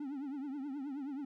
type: tone with vibrato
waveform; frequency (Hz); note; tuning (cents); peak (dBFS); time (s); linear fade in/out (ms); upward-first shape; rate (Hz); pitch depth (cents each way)
triangle; 278.7; C#4; +9; -36; 0-1.25; 5; triangle; 9.4; 150
effects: none